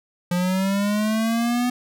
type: linear sweep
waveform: square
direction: up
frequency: 175.1 to 248.5 Hz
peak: -20 dBFS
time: 0.31-1.7 s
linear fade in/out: 5 ms
effects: none